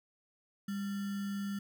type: tone with sample-and-hold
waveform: sine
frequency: 200.1 Hz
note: G3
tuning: 36 cents sharp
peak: -34 dBFS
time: 0.68-1.59 s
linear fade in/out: 5 ms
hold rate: 1575 Hz
effects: none